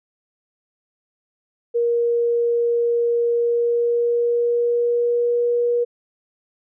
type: tone with pitch glide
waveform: sine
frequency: 471.9 to 478.8 Hz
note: A#4 to A#4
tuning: +21 to +46 cents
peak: -16 dBFS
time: 1.74-5.85 s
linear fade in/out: 20 ms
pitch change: +25 cents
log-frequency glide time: 3.31-5.46 s
effects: none